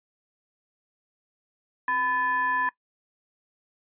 triangle ring-modulated tone, 367.9 Hz, F#4, 10 cents flat, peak -18 dBFS, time 1.88-2.69 s, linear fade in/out 2 ms, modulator 1370 Hz, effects noise-tail reverb RT60 0.1 s tail -20 dB re dry + resampled to 8000 Hz

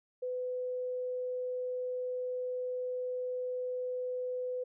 sine tone, 502 Hz, B4, 28 cents sharp, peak -33 dBFS, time 0.22-4.64 s, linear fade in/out 10 ms, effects none

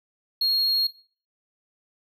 triangle tone, 4278 Hz, C8, 38 cents sharp, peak -19 dBFS, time 0.41-0.87 s, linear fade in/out 5 ms, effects noise-tail reverb RT60 0.4 s tail -17 dB re dry

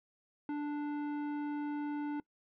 triangle tone with tanh clipping, 293.7 Hz, D4, in tune, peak -36 dBFS, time 0.49-2.2 s, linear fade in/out 2 ms, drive 17 dB, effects noise-tail reverb RT60 0.1 s tail -22 dB re dry

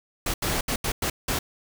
pink noise bursts at uneven times, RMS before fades -26 dBFS, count 6, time 0.26-0.34 / 0.42-0.61 / 0.68-0.76 / 0.84-0.92 / 1.02-1.1 / 1.28-1.39 s, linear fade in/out 5 ms, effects none

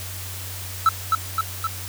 triangle tone with echo, 1318.5 Hz, E6, in tune, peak -10 dBFS, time 0.86-0.89 s, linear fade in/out 2 ms, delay 260 ms, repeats 3, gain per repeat -3 dB, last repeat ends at 1.67 s, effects added 93 Hz sine -34 dBFS peak until 1.88 s + white hiss -35 dBFS RMS until 1.88 s

